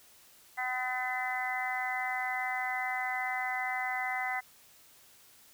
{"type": "harmonic tone", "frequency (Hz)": 253.2, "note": "B3", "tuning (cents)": 43, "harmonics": [3, 4, 5, 6, 7, 8], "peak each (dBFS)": [-35, -43, -44, -43, -42, -34], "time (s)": [0.57, 4.41], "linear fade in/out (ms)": 20, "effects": ["white hiss -59 dBFS RMS until 5.53 s"]}